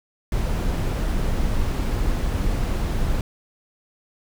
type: noise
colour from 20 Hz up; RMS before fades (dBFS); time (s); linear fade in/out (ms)
brown; -22; 0.32-3.21; 2
effects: none